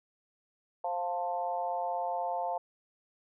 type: harmonic tone with a mistuned harmonic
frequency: 175.4 Hz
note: F3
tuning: 8 cents sharp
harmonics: 3 / 4 / 5 / 6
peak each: -38 / -33 / -35 / -47 dBFS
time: 0.84-2.58 s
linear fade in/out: 5 ms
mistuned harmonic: 5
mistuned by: +16 cents
effects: none